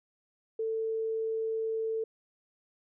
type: tone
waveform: sine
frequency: 445.3 Hz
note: A4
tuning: 21 cents sharp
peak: -29 dBFS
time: 0.59-2.04 s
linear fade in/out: 5 ms
effects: none